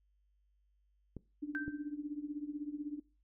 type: clicks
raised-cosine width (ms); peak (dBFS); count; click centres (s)
3; -31; 2; 1.167 / 1.68
type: tone with tremolo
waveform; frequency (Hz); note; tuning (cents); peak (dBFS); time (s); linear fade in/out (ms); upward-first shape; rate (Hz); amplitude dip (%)
sine; 294.1; D4; +3; -34; 1.42-3; 10; triangle; 16; 85
type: tone with exponential decay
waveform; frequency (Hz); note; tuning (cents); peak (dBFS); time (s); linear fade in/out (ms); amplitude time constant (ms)
sine; 1559; G6; -10; -34; 1.55-1.94; 0; 83
effects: noise-tail reverb RT60 0.3 s tail -20 dB re dry + added 50 Hz sine -70 dBFS peak until 3.23 s